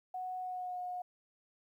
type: tone with pitch glide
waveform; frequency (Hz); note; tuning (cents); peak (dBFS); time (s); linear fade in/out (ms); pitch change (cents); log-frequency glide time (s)
sine; 738 to 722.8; F#5 to F#5; -5 to -41; -37; 0.14-1.02; 5; -36; 0.4-0.79
effects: 12-bit